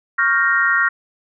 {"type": "chord", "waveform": "sine", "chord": "G half-diminished seventh", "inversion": "second", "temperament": "equal", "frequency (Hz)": [1108.7, 1396.9, 1568, 1864.7], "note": ["Db6", "F6", "G6", "Bb6"], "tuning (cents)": [0, 0, 0, 0], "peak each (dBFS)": [-23, -17, -22, -17], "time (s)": [0.18, 0.89], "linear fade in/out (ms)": 10, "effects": []}